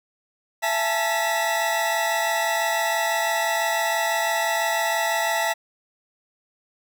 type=tone cluster; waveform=40% pulse; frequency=671 / 846 / 892 / 1950 Hz; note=E5 / G#5 / A5 / B6; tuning=+31 / +32 / +23 / -23 cents; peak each=-25 / -28 / -26 / -25 dBFS; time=0.62-5.54 s; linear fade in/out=20 ms; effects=none